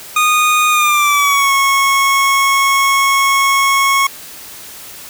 25% pulse tone with pitch glide, 1232 to 1097.6 Hz, D#6 to C#6, -17 to -17 cents, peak -6 dBFS, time 0.16-4.07 s, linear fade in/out 5 ms, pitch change -200 cents, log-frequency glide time 0.7-1.52 s, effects white hiss -33 dBFS RMS until 5.09 s

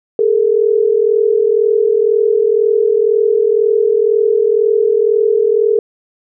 sine tone pair together, 415.3 / 457.3 Hz, G#4 / A#4, 0 / -33 cents, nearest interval major second, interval 167 cents, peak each -12 dBFS, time 0.19-5.79 s, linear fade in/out 2 ms, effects none

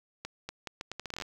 accelerating click train, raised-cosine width 0.2 ms, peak -20 dBFS, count 14, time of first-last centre 0.25-1.222 s, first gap 240 ms, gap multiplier 0.76, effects 8-bit

